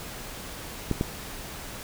clicks, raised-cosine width 3 ms, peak -11 dBFS, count 2, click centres 0.913 / 1.011 s, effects pink hiss -39 dBFS RMS until 1.83 s

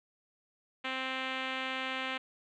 5% pulse tone with low-pass filter, 261.6 Hz, C4, in tune, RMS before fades -36 dBFS, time 0.84-2.18 s, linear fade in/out 10 ms, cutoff 3000 Hz, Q 1.6, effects none

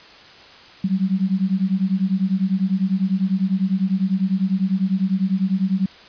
sine beating tone pair, 185 / 195 Hz, F#3 / G3, 0 / -9 cents, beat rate 10 Hz, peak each -20 dBFS, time 0.84-5.86 s, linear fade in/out 5 ms, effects white hiss -44 dBFS RMS until 6.08 s + resampled to 11025 Hz

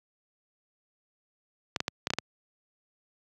clicks, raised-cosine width 0.2 ms, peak -10 dBFS, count 7, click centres 1.762 / 1.804 / 1.881 / 2.071 / 2.104 / 2.136 / 2.186 s, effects high-pass 100 Hz 12 dB/octave

